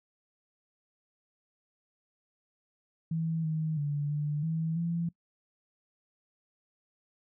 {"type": "tone with pitch steps", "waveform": "sine", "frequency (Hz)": [162.6, 157.5, 145.4, 148.2, 161.6, 168.8], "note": ["E3", "D#3", "D3", "D3", "E3", "E3"], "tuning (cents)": [-23, 21, -17, 16, -34, 41], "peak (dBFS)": -28, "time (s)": [3.11, 5.09], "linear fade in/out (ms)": 5, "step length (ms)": 330, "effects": ["noise-tail reverb RT60 0.1 s tail -22 dB re dry"]}